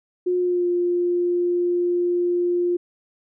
sine tone with pitch glide, 360 to 351.8 Hz, F#4 to F4, -47 to +13 cents, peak -18 dBFS, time 0.26-2.77 s, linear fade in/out 10 ms, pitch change -40 cents, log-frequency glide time 0.38-0.67 s, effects none

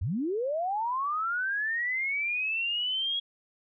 sine linear sweep, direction up, 69.8 to 3322 Hz, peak -27 dBFS, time 0.01-3.2 s, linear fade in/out 10 ms, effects none

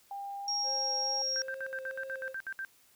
sine tone with pitch glide, 799 to 816.3 Hz, G5 to G#5, +33 to -30 cents, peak -37 dBFS, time 0.11-1.22 s, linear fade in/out 2 ms, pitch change +37 cents, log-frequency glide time 0.43-0.51 s
sine tone, 5588 Hz, F8, in tune, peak -30 dBFS, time 0.48-1.42 s, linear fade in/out 2 ms
triangle tone with vibrato, 530 Hz, C5, 22 cents sharp, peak -38 dBFS, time 0.63-2.35 s, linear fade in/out 50 ms, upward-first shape triangle, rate 2.3 Hz, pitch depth 16 cents each way
sine tone bursts, 1570 Hz, G6, 2 cents sharp, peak -35 dBFS, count 11, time 1.36-2.649 s, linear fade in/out 0 ms, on 59 ms, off 64 ms
effects white hiss -64 dBFS RMS until 2.95 s

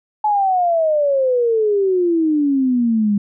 sine exponential sweep, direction down, 860 to 200 Hz, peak -13 dBFS, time 0.24-3.18 s, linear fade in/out 5 ms, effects none

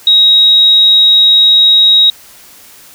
sine tone, 3799 Hz, A#7, 32 cents sharp, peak -3 dBFS, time 0.07-2.1 s, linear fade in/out 2 ms, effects white hiss -38 dBFS RMS until 2.94 s

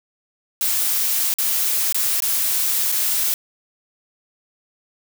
blue noise with dropouts, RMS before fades -20 dBFS, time 0.61-3.34 s, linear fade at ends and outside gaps 1 ms, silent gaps 1.34-1.385 / 1.925-1.945 / 2.203-2.222 / 2.918-2.922 s, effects none

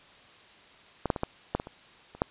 clicks, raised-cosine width 1 ms, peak -14 / -9 / -18 / -13 / -11 / -20 / -27 / -30 / -9 dBFS, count 9, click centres 1.057 / 1.102 / 1.162 / 1.234 / 1.55 / 1.599 / 1.671 / 2.15 / 2.219 s, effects white hiss -54 dBFS RMS until 2.3 s + resampled to 8000 Hz

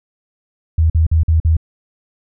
sine tone bursts, 80.5 Hz, E2, 41 cents flat, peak -9 dBFS, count 5, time 0.78-1.568 s, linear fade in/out 5 ms, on 120 ms, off 47 ms, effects none

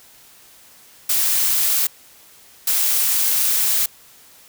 blue noise bursts at uneven times, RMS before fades -18 dBFS, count 2, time 1.09-1.87 / 2.67-3.86 s, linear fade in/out 5 ms, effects white hiss -48 dBFS RMS until 4.48 s

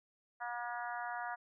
harmonic tone, 240.1 Hz, B3, 49 cents flat, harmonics 3 / 4 / 5 / 6 / 7 / 8, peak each -42 / -44 / -48 / -45 / -47 / -53 dBFS, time 0.4-1.36 s, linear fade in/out 20 ms, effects none

